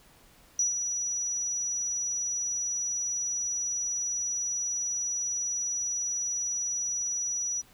sine tone with ADSR envelope, 5860 Hz, F#8, 18 cents flat, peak -21 dBFS, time 0.59-7.62 s, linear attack 3 ms, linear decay 130 ms, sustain -7 dB, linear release 21 ms, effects tanh soft clip ceiling -17 dBFS + pink hiss -58 dBFS RMS until 7.73 s

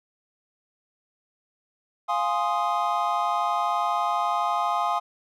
triangle chord, F minor seventh, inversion none, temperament equal, 698.5 / 830.6 / 1046.5 / 1244.5 Hz, F5 / Ab5 / C6 / Eb6, 0 / 0 / 0 / 0 cents, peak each -26 dBFS, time 2.08-5 s, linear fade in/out 20 ms, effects none

